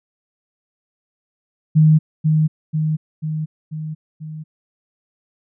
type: tone with echo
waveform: sine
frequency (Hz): 155.56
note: D#3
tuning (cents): 0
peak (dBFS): -8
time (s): 1.75-1.99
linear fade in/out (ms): 20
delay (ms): 490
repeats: 5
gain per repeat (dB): -4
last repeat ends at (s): 4.44
effects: none